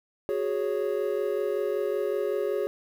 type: chord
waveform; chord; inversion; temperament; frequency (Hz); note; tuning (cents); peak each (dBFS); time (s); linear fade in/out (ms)
triangle; F# suspended second; none; equal; 370 / 415.3 / 554.4; F#4 / G#4 / C#5; 0 / 0 / 0; -29 / -26 / -29; 0.29-2.67; 0
effects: 9-bit